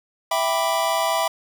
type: chord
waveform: square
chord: E minor seventh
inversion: none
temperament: equal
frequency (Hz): 659.3 / 784 / 987.8 / 1174.7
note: E5 / G5 / B5 / D6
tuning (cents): 0 / 0 / 0 / 0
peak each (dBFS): -24 / -27 / -25 / -29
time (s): 0.31-1.28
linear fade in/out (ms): 5
effects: none